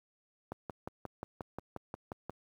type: click train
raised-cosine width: 1 ms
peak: -25 dBFS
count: 11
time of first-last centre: 0.52-2.296 s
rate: 5.63 Hz
effects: high-pass 60 Hz 12 dB/octave + 10-bit